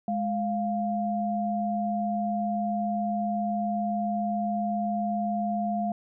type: tone pair together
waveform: sine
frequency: 208.9 / 698.5 Hz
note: G#3 / F5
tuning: +10 / 0 cents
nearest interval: octave + major sixth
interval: 2090 cents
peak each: -28 / -28 dBFS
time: 0.08-5.92 s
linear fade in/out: 2 ms
effects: none